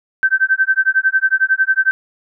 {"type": "tone with tremolo", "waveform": "sine", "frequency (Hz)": 1549, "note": "G6", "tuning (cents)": -21, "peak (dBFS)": -8, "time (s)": [0.23, 1.91], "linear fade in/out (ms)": 0, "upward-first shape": "sine", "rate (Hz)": 11, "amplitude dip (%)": 100, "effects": []}